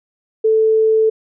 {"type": "tone", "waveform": "sine", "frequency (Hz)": 440, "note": "A4", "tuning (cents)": 0, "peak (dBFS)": -10, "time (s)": [0.44, 1.1], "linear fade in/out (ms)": 10, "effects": []}